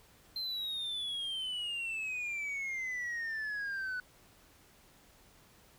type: exponential sweep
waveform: sine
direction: down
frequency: 4148 to 1480 Hz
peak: -32 dBFS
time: 0.36-4 s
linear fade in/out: 2 ms
effects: tanh soft clip ceiling -34 dBFS + pink hiss -62 dBFS RMS until 5.78 s